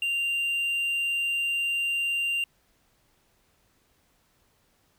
triangle tone, 2781 Hz, F7, 8 cents flat, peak -23 dBFS, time 0.02-2.44 s, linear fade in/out 2 ms, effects pink hiss -67 dBFS RMS until 4.98 s

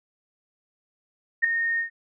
sine tone with ADSR envelope, 1843 Hz, A#6, 20 cents flat, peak -13 dBFS, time 1.42-1.9 s, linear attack 24 ms, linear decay 3 ms, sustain -9 dB, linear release 110 ms, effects none

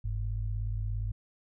sine tone pair together, 47.72 / 104.8 Hz, G1 / G#2, -46 / +16 cents, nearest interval octave + major second, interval 1362 cents, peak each -32 / -33 dBFS, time 0.04-1.12 s, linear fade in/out 10 ms, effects none

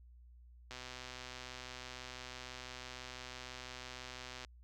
click train, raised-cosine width 0.2 ms, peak -29 dBFS, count 472, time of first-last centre 0.71-4.448 s, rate 126 Hz, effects added 60 Hz sine -56 dBFS peak until 4.63 s

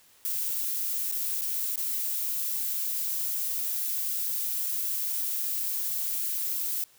violet noise with dropouts, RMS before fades -30 dBFS, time 0.25-6.84 s, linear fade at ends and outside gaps 0 ms, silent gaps 1.114-1.123 / 1.411-1.418 / 1.758-1.777 s, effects white hiss -59 dBFS RMS until 6.98 s

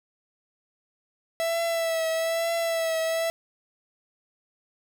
45% pulse tone with vibrato, 659.3 Hz, E5, in tune, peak -24 dBFS, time 1.4-3.3 s, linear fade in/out 0 ms, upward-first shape triangle, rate 1.1 Hz, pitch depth 38 cents each way, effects none

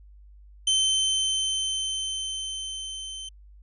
sawtooth tone with level ramp, 3089 Hz, G7, 26 cents flat, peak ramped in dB -16 to -32 dBFS, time 0.67-3.29 s, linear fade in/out 5 ms, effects added 50 Hz sine -47 dBFS peak until 3.62 s + resampled to 24000 Hz

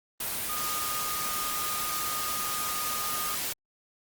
sine tone in noise, 1230 Hz, D#6, 20 cents flat, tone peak -34 dBFS, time 0.49-3.35 s, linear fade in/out 5 ms, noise white, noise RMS -32 dBFS, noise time 0.2-3.53 s, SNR -5 dB, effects Opus 32 kbps

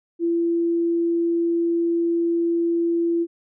sine tone, 338.2 Hz, E4, 44 cents sharp, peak -18 dBFS, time 0.19-3.27 s, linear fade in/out 50 ms, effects none

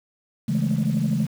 sine chord, A major seventh, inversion first, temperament equal, 138.59 / 164.81 / 207.7 / 220 Hz, C#3 / E3 / G#3 / A3, 0 / 0 / 0 / 0 cents, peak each -24 dBFS, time 0.48-1.27 s, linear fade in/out 10 ms, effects tanh soft clip ceiling -14 dBFS + 7-bit

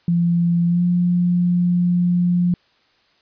sine tone with pitch glide, 171.5 to 176.42 Hz, F3 to F3, -31 to +18 cents, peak -14 dBFS, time 0.08-2.54 s, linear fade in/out 2 ms, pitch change +49 cents, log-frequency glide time 0.67-0.83 s, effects white hiss -59 dBFS RMS until 3.21 s + resampled to 11025 Hz

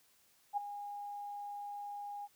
sine tone with ADSR envelope, 817 Hz, G#5, 29 cents flat, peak -29 dBFS, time 0.53-2.28 s, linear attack 42 ms, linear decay 10 ms, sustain -12 dB, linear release 37 ms, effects white hiss -69 dBFS RMS until 2.35 s

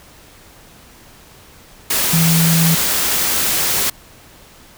sine tone in noise, 164.81 Hz, E3, in tune, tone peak -12 dBFS, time 2.13-2.75 s, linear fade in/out 5 ms, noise white, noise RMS -17 dBFS, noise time 1.9-3.9 s, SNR +2 dB, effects pink hiss -44 dBFS RMS until 4.77 s

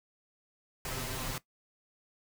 pink noise with comb filter, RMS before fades -37 dBFS, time 0.85-1.38 s, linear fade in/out 2 ms, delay 7.7 ms, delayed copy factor +1, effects noise-tail reverb RT60 0.1 s tail -17 dB re dry

